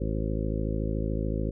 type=harmonic tone; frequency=53.7 Hz; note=A1; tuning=41 cents flat; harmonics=1 / 2 / 3 / 4 / 5 / 6 / 7 / 9 / 10; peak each=-30 / -33 / -35 / -36 / -37 / -38 / -38 / -40 / -40 dBFS; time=0-1.51 s; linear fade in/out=10 ms; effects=none